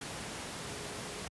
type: tone in noise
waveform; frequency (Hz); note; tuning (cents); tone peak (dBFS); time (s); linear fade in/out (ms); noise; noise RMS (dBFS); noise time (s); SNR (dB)
sine; 415.3; G#4; 0; -51; 0.61-1.23; 5; pink; -41; 0.01-1.28; -13
effects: high-pass 80 Hz 12 dB/octave + resampled to 24000 Hz